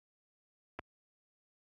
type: clicks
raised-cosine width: 0.5 ms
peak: -26 dBFS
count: 2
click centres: 0.79 / 0.793 s
effects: high-pass 60 Hz 12 dB/octave + AAC 32 kbps